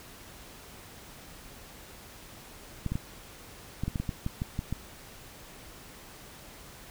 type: clicks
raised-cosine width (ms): 5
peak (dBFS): -18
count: 12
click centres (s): 2.863 / 2.92 / 2.955 / 3.836 / 3.88 / 3.958 / 4 / 4.092 / 4.264 / 4.419 / 4.591 / 4.726
effects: pink hiss -49 dBFS RMS until 6.9 s